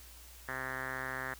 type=tone with low-pass filter; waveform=5% pulse; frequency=130.81 Hz; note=C3; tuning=in tune; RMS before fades=-39 dBFS; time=0.48-1.34 s; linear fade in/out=5 ms; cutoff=1800 Hz; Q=5.9; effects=added 60 Hz sine -54 dBFS peak until 1.39 s + white hiss -55 dBFS RMS until 1.39 s